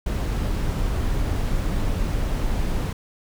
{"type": "noise", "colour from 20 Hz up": "brown", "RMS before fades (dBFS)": -23, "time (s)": [0.06, 2.93], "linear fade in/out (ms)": 5, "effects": []}